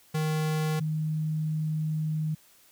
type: tone pair in turn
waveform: square / sine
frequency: 155.56 / 155.56 Hz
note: D#3 / D#3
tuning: 0 / 0 cents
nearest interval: unison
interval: 0 cents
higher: neither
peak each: -26 dBFS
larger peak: neither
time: 0.14-0.8 / 0.8-2.35 s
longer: second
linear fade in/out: 10 ms
effects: white hiss -59 dBFS RMS until 2.71 s

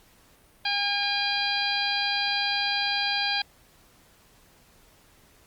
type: harmonic tone with a mistuned harmonic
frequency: 810 Hz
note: G#5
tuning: 43 cents flat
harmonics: 1 / 2 / 3 / 4 / 5 / 6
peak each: -31 / -31 / -31 / -31 / -31 / -31 dBFS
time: 0.65-3.42 s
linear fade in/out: 5 ms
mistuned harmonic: 6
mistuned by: -35 cents
effects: pink hiss -58 dBFS RMS until 5.46 s + Opus 48 kbps

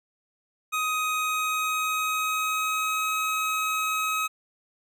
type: tone with pitch glide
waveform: 25% pulse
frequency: 1254 to 1273 Hz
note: D#6 to D#6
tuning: +13 to +39 cents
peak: -21 dBFS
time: 0.72-4.28 s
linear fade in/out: 20 ms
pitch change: +26 cents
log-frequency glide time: 1.14-3.12 s
effects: none

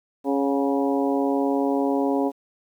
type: harmonic tone with a mistuned harmonic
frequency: 138.4 Hz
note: C#3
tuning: 2 cents flat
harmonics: 2 / 3 / 4 / 5 / 6 / 7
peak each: -22 / -26 / -28 / -30 / -32 / -33 dBFS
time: 0.24-2.32 s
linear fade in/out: 50 ms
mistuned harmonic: 5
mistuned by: +49 cents
effects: 9-bit

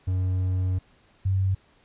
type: tone pair in turn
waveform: triangle / sine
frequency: 92.5 / 95.6 Hz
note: F#2 / G2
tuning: 0 / -43 cents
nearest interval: minor second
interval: 57 cents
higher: second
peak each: -20 dBFS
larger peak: neither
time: 0.07-0.79 / 1.25-1.55 s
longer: first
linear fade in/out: 10 ms
effects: pink hiss -60 dBFS RMS until 1.84 s + resampled to 8000 Hz

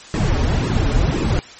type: noise with flanger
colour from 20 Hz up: brown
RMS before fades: -17 dBFS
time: 0.14-1.39 s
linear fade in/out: 0 ms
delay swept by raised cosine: 1.3 to 6 ms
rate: 1.9 Hz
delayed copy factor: -0.8
effects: white hiss -39 dBFS RMS until 1.59 s + MP3 32 kbps

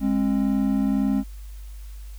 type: tone pair together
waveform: triangle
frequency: 206 / 267.8 Hz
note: G#3 / C4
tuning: -14 / +40 cents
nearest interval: perfect fourth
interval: 454 cents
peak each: -20 dBFS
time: 0-1.24 s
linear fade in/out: 50 ms
effects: added 50 Hz sine -35 dBFS peak until 2.18 s + white hiss -54 dBFS RMS until 2.18 s

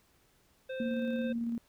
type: harmonic tone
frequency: 522 Hz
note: C5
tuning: 4 cents flat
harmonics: 1 / 3 / 5 / 7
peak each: -36 / -46 / -50 / -53 dBFS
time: 0.69-1.33 s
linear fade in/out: 10 ms
type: tone with tremolo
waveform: sine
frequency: 233.1 Hz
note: A#3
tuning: in tune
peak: -30 dBFS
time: 0.8-1.58 s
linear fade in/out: 2 ms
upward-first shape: square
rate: 18 Hz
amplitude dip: 25%
effects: pink hiss -68 dBFS RMS until 1.68 s

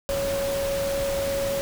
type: tone in noise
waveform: sine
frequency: 554.4 Hz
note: C#5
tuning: in tune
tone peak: -24 dBFS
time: 0.09-1.61 s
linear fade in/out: 0 ms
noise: pink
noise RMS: -32 dBFS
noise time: 0.09-1.61 s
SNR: +5 dB
effects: none

